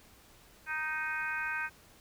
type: harmonic tone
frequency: 311.1 Hz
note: D#4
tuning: in tune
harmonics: 3 / 4 / 5 / 6 / 7 / 8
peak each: -42 / -44 / -34 / -44 / -44 / -40 dBFS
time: 0.66-1.7 s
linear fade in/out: 50 ms
effects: pink hiss -59 dBFS RMS until 2 s